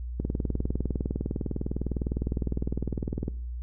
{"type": "click train", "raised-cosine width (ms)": 3, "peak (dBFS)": -16, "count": 62, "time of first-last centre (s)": [0.2, 3.281], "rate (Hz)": 19.8, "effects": ["noise-tail reverb RT60 0.5 s tail -20 dB re dry", "added 60 Hz sine -32 dBFS peak until 3.62 s"]}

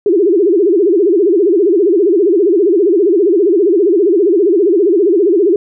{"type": "tone with vibrato", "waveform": "sine", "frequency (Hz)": 372.3, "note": "F#4", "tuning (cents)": 11, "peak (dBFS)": -7, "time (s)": [0.06, 5.56], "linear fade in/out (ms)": 2, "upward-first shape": "sine", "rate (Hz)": 15, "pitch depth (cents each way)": 230, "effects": []}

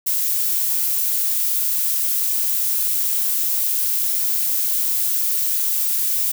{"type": "noise", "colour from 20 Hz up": "violet", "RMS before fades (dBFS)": -20, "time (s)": [0.06, 6.32], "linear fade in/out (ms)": 10, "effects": []}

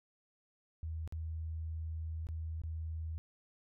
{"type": "tone with dropouts", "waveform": "sine", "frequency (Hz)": 80.3, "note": "E2", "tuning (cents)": -45, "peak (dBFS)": -37, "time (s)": [0.83, 3.18], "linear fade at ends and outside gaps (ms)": 0, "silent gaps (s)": [[1.076, 1.124], [2.269, 2.288], [2.617, 2.636]], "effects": []}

